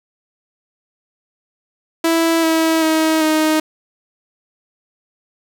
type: tone with pitch steps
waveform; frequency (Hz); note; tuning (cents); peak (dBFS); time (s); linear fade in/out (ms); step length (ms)
sawtooth; 329.6 / 323.6 / 317.6 / 311.8; E4 / E4 / D#4 / D#4; 0 / -32 / +36 / +4; -9; 2.04-3.6; 5; 390
effects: 7-bit